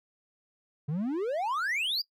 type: exponential sweep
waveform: triangle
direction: up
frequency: 138.59 to 4978 Hz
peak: -26 dBFS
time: 0.88-2.02 s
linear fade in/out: 10 ms
effects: noise-tail reverb RT60 0.1 s tail -21 dB re dry